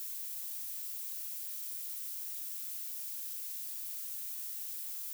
violet noise, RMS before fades -41 dBFS, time 0-5.13 s, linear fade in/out 0 ms, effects none

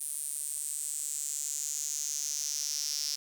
square tone with high-pass filter sweep, 73.42 Hz, D2, in tune, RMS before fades -35 dBFS, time 0-3.16 s, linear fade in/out 10 ms, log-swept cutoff 9500 to 5300 Hz, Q 5.7, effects none

